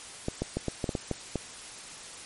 clicks, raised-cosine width 2 ms, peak -15 dBFS, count 9, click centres 0.284 / 0.42 / 0.57 / 0.683 / 0.842 / 0.892 / 0.952 / 1.113 / 1.357 s, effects white hiss -44 dBFS RMS until 2.25 s + MP3 48 kbps

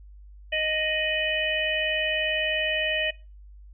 harmonic tone with a mistuned harmonic, 623 Hz, D#5, 2 cents sharp, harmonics 1 / 3 / 4 / 5, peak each -29 / -29 / -29 / -29 dBFS, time 0.52-3.11 s, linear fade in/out 10 ms, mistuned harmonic 5, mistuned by -71 cents, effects noise-tail reverb RT60 0.3 s tail -21 dB re dry + added 50 Hz sine -44 dBFS peak until 3.73 s

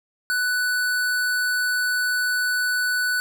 square tone, 1489 Hz, F#6, 11 cents sharp, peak -21 dBFS, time 0.3-3.2 s, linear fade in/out 0 ms, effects none

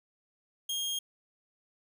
sawtooth tone, 3240 Hz, G#7, 43 cents flat, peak -28 dBFS, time 0.69-0.99 s, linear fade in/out 5 ms, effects none

